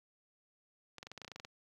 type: clicks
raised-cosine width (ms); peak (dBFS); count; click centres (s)
0.2; -29; 12; 0.983 / 1.029 / 1.069 / 1.116 / 1.177 / 1.217 / 1.247 / 1.279 / 1.317 / 1.36 / 1.399 / 1.449
effects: high-pass 60 Hz 12 dB/octave + 11-bit